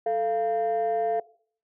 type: tone pair together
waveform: sine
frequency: 440 / 690.8 Hz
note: A4 / F5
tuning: 0 / -19 cents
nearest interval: minor sixth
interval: 781 cents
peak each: -25 / -23 dBFS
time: 0.06-1.2 s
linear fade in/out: 5 ms
effects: noise-tail reverb RT60 0.5 s tail -21 dB re dry + tanh soft clip ceiling -19 dBFS